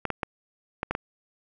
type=clicks; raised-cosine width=0.5 ms; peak=-12 dBFS; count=6; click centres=0.053 / 0.103 / 0.232 / 0.831 / 0.91 / 0.951 s; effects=none